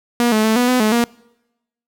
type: tone with pitch steps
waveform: sawtooth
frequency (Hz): 239.2 / 216.1 / 220 / 245.8 / 251.9 / 215.1 / 236.6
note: A#3 / A3 / A3 / B3 / B3 / A3 / A#3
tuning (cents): +45 / -31 / 0 / -8 / +34 / -39 / +26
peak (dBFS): -9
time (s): 0.2-1.04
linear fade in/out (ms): 0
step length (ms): 120
effects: noise-tail reverb RT60 0.9 s tail -25 dB re dry